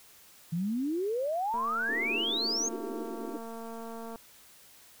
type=exponential sweep; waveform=sine; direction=up; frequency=160 to 6645 Hz; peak=-28 dBFS; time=0.52-2.69 s; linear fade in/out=10 ms
type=click train; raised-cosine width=1 ms; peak=-30 dBFS; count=598; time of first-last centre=1.54-4.158 s; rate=228 Hz
type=band-pass noise; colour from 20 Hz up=pink; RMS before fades=-39 dBFS; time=1.88-3.38 s; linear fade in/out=10 ms; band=270 to 440 Hz; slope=48 dB/octave
effects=white hiss -56 dBFS RMS until 5 s